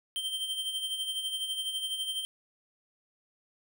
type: tone with tremolo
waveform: square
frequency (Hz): 3136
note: G7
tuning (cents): 0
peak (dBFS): -30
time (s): 0.16-2.25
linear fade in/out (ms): 0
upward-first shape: sine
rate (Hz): 12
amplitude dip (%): 55
effects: none